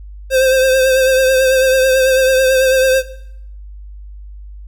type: tone with vibrato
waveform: square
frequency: 523.3 Hz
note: C5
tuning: in tune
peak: -10 dBFS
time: 0.3-3.03 s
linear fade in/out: 50 ms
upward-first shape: triangle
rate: 9.1 Hz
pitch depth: 39 cents each way
effects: noise-tail reverb RT60 0.7 s tail -17 dB re dry + added 50 Hz sine -30 dBFS peak until 4.67 s